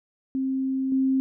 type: tone with level steps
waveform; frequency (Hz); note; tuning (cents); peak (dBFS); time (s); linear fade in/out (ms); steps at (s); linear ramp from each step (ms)
sine; 265.1; C4; +23; -23 / -19; 0.35-1.2; 0; 0.92; 2
effects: none